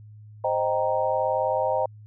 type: chord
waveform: sine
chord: C minor seventh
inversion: none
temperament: equal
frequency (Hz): 523.3 / 622.3 / 784 / 932.3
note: C5 / Eb5 / G5 / Bb5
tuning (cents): 0 / 0 / 0 / 0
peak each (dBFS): -26 / -26 / -28 / -28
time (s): 0.44-1.86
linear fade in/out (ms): 5
effects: added 106 Hz sine -43 dBFS peak until 2.06 s